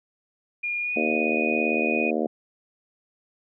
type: tone with pitch glide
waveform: sine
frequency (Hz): 2423 to 2481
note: D#7 to D#7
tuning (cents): -47 to -6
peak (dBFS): -25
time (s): 0.63-2.11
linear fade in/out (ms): 10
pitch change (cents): +41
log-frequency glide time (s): 0.81-0.96
type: harmonic tone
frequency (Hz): 77.78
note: D#2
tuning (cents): 0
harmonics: 3 / 4 / 5 / 6 / 7 / 8 / 9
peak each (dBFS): -28 / -29 / -30 / -31 / -31 / -32 / -33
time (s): 0.96-2.27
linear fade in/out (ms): 5
effects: none